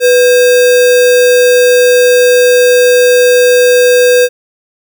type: tone with sample-and-hold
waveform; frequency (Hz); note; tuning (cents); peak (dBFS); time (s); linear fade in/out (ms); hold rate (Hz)
sine; 493.9; B4; 0; -3; 0-4.29; 50; 2100
effects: none